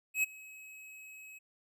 square tone with ADSR envelope, 2559 Hz, D#7, 48 cents sharp, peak -26 dBFS, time 0.14-1.39 s, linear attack 93 ms, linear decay 16 ms, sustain -23 dB, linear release 15 ms, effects none

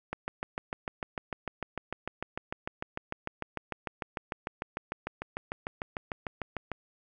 click train, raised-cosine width 0.5 ms, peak -18 dBFS, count 45, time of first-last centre 0.13-6.717 s, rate 6.68 Hz, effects none

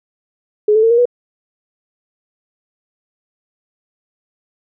sine tone with pitch steps, 421.5 / 437.1 / 453.3 / 470.1 / 487.5 Hz, G#4 / A4 / A#4 / A#4 / B4, +26 / -11 / -48 / +15 / -23 cents, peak -8 dBFS, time 0.68-1.055 s, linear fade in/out 5 ms, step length 75 ms, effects none

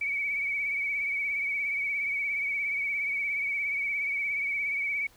sine tone with vibrato, 2265 Hz, C#7, 37 cents sharp, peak -27 dBFS, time 0.01-5.07 s, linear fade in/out 5 ms, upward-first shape triangle, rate 17 Hz, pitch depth 56 cents each way, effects pink hiss -59 dBFS RMS until 5.16 s

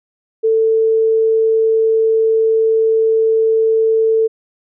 sine tone, 445.1 Hz, A4, 20 cents sharp, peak -10 dBFS, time 0.43-4.28 s, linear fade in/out 20 ms, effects none

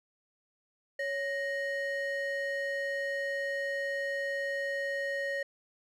triangle ring-modulated tone, 1213 Hz, D#6, 44 cents flat, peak -26 dBFS, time 0.99-5.43 s, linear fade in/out 5 ms, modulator 656 Hz, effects none

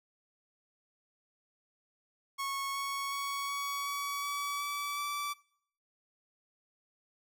sawtooth tone with pitch steps, 1100 / 1108.3 / 1116.6 / 1125.1 / 1133.5 / 1142.1 / 1150.7 / 1159.4 Hz, C#6 / C#6 / C#6 / C#6 / C#6 / D6 / D6 / D6, -14 / -1 / +12 / +25 / +38 / -49 / -36 / -23 cents, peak -30 dBFS, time 2.38-5.34 s, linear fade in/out 20 ms, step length 370 ms, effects noise-tail reverb RT60 0.6 s tail -22 dB re dry

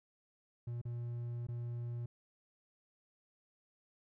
triangle tone with dropouts, 119.3 Hz, A#2, 41 cents sharp, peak -36 dBFS, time 0.67-2.06 s, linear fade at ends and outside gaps 5 ms, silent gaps 0.815-0.852 / 1.469-1.485 s, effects none

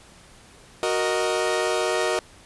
sawtooth chord, D# minor, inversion first, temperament equal, 370 / 466.2 / 622.3 Hz, F#4 / A#4 / D#5, 0 / 0 / 0 cents, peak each -22 dBFS, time 0.83-2.19 s, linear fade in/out 0 ms, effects pink hiss -50 dBFS RMS until 2.45 s + resampled to 24000 Hz

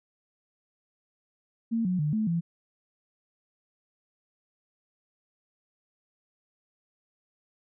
sine tone with pitch steps, 228.4 / 182.2 / 149.6 / 217.1 / 168.7 Hz, A#3 / F#3 / D3 / A3 / E3, -35 / -26 / +32 / -23 / +40 cents, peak -24 dBFS, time 1.71-2.41 s, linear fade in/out 20 ms, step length 140 ms, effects none

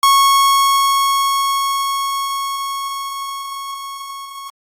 45% pulse tone with level ramp, 1100 Hz, C#6, 14 cents flat, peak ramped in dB -8 to -29 dBFS, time 0.03-4.5 s, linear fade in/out 2 ms, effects AAC 48 kbps

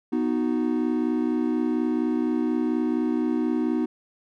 triangle chord, B major, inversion none, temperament equal, 246.9 / 311.1 / 370 Hz, B3 / D#4 / F#4, 0 / 0 / 0 cents, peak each -23 / -23 / -28 dBFS, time 0.12-3.86 s, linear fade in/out 10 ms, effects none

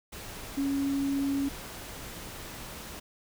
sine tone in noise, 277.2 Hz, C#4, in tune, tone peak -26 dBFS, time 0.57-1.49 s, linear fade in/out 10 ms, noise pink, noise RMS -42 dBFS, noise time 0.12-3 s, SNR +13 dB, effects none

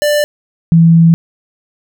square / sine tone pair in turn, 591 / 165.84 Hz, D5 / E3, +11 / +11 cents, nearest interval octave + minor seventh, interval 2200 cents, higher first, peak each -10 / -3 dBFS, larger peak second, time 0.02-0.24 / 0.72-1.14 s, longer second, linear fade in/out 0 ms, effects none

